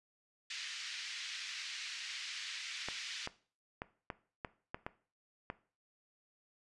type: band-pass noise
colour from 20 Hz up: pink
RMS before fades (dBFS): -44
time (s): 0.5-3.27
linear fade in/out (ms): 5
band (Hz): 1900 to 5800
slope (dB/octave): 24
type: clicks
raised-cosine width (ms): 0.5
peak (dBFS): -24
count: 8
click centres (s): 2.886 / 3.274 / 3.819 / 4.102 / 4.448 / 4.745 / 4.865 / 5.501
effects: noise-tail reverb RT60 0.4 s tail -17 dB re dry + resampled to 24000 Hz